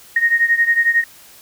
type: beating tone pair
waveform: sine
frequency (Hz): 1859 / 1870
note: A#6 / A#6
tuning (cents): -5 / +5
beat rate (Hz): 11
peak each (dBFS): -14 / -17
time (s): 0.16-1.04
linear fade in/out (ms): 5
effects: white hiss -44 dBFS RMS until 1.41 s

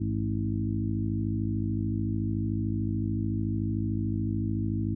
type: harmonic tone with a mistuned harmonic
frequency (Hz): 53.6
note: A1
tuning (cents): -45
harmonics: 1 / 2 / 3 / 4 / 5 / 6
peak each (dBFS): -38 / -29 / -38 / -33 / -35 / -35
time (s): 0-4.95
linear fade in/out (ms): 10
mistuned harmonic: 2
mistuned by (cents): -92
effects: none

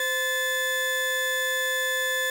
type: tone pair together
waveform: 35% pulse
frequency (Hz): 518 / 1742.3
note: C5 / A6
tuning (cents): -17 / -17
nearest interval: octave + major sixth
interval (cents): 2100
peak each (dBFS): -29 / -23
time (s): 0-2.3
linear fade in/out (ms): 2
effects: none

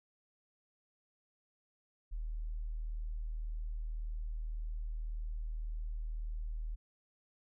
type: tone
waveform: sine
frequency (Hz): 39.09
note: D#1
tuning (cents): +9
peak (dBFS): -36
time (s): 2.11-6.76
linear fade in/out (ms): 20
effects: none

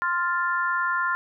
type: chord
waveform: sine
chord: F major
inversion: second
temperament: equal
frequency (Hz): 1046.5 / 1396.9 / 1760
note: C6 / F6 / A6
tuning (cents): 0 / 0 / 0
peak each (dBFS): -26 / -25 / -29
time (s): 0.02-1.15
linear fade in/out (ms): 0
effects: none

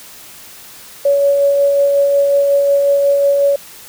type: tone with tremolo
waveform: sine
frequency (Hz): 563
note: C#5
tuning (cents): +27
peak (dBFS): -8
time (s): 1.05-3.56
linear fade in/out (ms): 5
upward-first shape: sine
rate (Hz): 5.5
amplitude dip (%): 25
effects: white hiss -37 dBFS RMS until 3.88 s

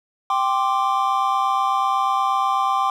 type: chord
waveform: triangle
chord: G suspended fourth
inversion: none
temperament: equal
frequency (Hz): 784 / 1046.5 / 1174.7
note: G5 / C6 / D6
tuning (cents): 0 / 0 / 0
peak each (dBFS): -20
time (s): 0.3-2.9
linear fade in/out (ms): 2
effects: none

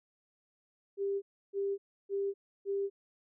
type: tone bursts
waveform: sine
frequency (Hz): 396.7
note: G4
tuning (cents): +21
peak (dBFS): -30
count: 4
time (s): 0.97-2.9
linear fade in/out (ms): 50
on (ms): 250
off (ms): 310
effects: none

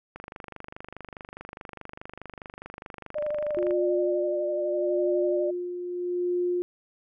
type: click train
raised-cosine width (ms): 0.5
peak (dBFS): -24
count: 89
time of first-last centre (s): 0.16-3.708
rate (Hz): 24.8
type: tone with vibrato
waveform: sine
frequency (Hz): 597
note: D5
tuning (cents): +28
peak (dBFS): -26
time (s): 3.15-5.51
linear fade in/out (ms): 10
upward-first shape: sine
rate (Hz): 12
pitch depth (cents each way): 28
type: tone with tremolo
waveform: sine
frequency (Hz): 355.2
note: F4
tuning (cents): +29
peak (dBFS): -23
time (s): 3.57-6.62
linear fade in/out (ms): 0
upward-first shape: sine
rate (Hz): 0.79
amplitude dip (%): 60
effects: none

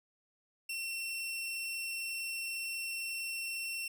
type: tone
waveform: sawtooth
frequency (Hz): 2711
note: E7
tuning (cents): +48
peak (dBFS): -33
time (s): 0.69-3.88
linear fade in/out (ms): 5
effects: none

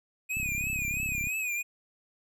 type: tone with vibrato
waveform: square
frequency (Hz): 2489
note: D#7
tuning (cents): 0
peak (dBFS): -30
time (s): 0.29-1.63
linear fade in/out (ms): 20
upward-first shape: triangle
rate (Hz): 3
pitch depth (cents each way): 100
type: click train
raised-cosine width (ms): 5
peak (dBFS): -27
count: 31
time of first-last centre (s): 0.37-1.271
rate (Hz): 33.3
effects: none

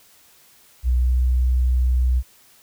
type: tone with pitch glide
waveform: sine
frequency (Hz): 61.74 to 62.6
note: B1 to B1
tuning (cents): 0 to +24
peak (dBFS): -15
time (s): 0.83-2.23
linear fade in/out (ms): 50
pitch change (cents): +24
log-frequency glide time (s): 0.99-1.1
effects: white hiss -53 dBFS RMS until 2.62 s

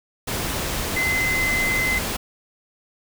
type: tone in noise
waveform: sine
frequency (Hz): 2053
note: C7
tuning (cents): -33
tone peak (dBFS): -20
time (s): 0.96-1.99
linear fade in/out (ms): 10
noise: pink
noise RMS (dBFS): -26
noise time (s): 0.27-2.17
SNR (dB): +3
effects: none

